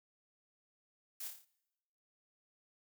blue noise with echo, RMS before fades -44 dBFS, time 1.2-1.28 s, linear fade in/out 5 ms, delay 28 ms, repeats 6, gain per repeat -4 dB, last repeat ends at 1.448 s, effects noise-tail reverb RT60 1.0 s tail -24 dB re dry

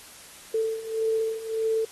sine beating tone pair, 443.3 / 445 Hz, A4 / A4, +13 / +20 cents, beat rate 1.7 Hz, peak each -29 / -26 dBFS, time 0.54-1.85 s, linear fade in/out 5 ms, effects white hiss -47 dBFS RMS until 1.91 s + AAC 32 kbps

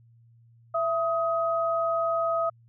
sine tone pair together, 664.6 / 1260 Hz, E5 / D#6, +14 / +21 cents, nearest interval major seventh, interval 1107 cents, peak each -25 / -27 dBFS, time 0.74-2.5 s, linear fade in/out 10 ms, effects added 116 Hz sine -54 dBFS peak until 2.68 s

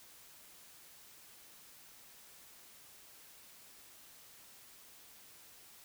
silence, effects white hiss -58 dBFS RMS until 5.84 s

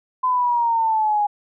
sine exponential sweep, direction down, 1023 to 821 Hz, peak -16 dBFS, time 0.23-1.27 s, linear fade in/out 10 ms, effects none

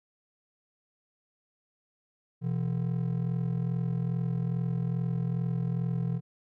triangle ring-modulated tone, 146.83 Hz, D3, in tune, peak -22 dBFS, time 2.41-6.21 s, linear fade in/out 50 ms, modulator 21.2 Hz, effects none

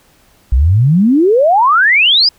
sine exponential sweep, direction up, 57.2 to 5130 Hz, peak -6 dBFS, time 0.52-2.29 s, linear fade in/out 5 ms, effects pink hiss -50 dBFS RMS until 2.38 s

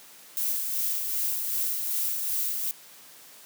violet noise with tremolo, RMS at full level -27 dBFS, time 0.37-2.71 s, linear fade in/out 0 ms, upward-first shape sine, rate 2.6 Hz, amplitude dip 35%, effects white hiss -50 dBFS RMS until 3.45 s + high-pass 150 Hz 12 dB/octave

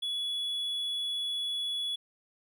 triangle tone, 3394 Hz, G#7, 37 cents sharp, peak -29 dBFS, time 0.02-1.96 s, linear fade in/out 10 ms, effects none

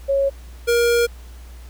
sine / square tone pair in turn, 551 / 472.7 Hz, C#5 / A#4, -11 / +24 cents, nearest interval minor third, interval 265 cents, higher first, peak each -15 dBFS, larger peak neither, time 0.08-0.3 / 0.67-1.07 s, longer second, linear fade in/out 20 ms, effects added 60 Hz sine -36 dBFS peak until 1.69 s + pink hiss -49 dBFS RMS until 1.69 s

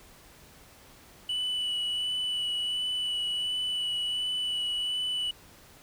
sine tone with vibrato, 2964 Hz, F#7, 2 cents sharp, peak -25 dBFS, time 1.29-5.31 s, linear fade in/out 5 ms, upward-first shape sine, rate 1.4 Hz, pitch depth 15 cents each way, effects tanh soft clip ceiling -27 dBFS + pink hiss -54 dBFS RMS until 5.82 s

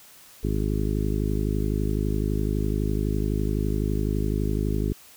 harmonic tone, 51.91 Hz, G#1, in tune, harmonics 1 / 2 / 3 / 4 / 5 / 6 / 7 / 8, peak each -26 / -29 / -31 / -32 / -33 / -34 / -34 / -35 dBFS, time 0.43-4.93 s, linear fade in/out 10 ms, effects white hiss -50 dBFS RMS until 5.16 s

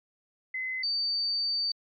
sine tone pair in turn, 2041 / 4598 Hz, C7 / D8, -44 / -37 cents, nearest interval octave + major second, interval 1407 cents, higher second, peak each -30 / -26 dBFS, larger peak second, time 0.54-0.83 / 0.83-1.72 s, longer second, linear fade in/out 5 ms, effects MP3 48 kbps

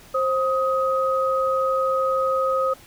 sine tone pair together, 529 / 1258.2 Hz, C5 / D#6, +19 / +19 cents, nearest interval octave + minor third, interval 1500 cents, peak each -21 / -22 dBFS, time 0.14-2.74 s, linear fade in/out 10 ms, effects pink hiss -48 dBFS RMS until 2.86 s

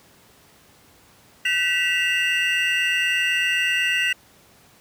triangle tone cluster, 1525 / 1949 / 2630 / 2798 Hz, G6 / B6 / E7 / F7, -48 / -23 / -5 / +3 cents, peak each -27 / -21 / -26 / -21 dBFS, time 1.45-4.13 s, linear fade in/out 5 ms, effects pink hiss -53 dBFS RMS until 4.8 s + high-pass 80 Hz 12 dB/octave

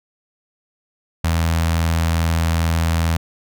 sawtooth tone with notch filter, 82.41 Hz, E2, in tune, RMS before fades -18 dBFS, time 1.24-3.17 s, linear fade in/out 5 ms, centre 370 Hz, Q 0.96, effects none

